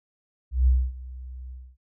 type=tone with ADSR envelope; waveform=sine; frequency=63.4 Hz; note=B1; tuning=46 cents sharp; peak=-14 dBFS; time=0.51-1.77 s; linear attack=160 ms; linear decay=250 ms; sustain=-21 dB; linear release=260 ms; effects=none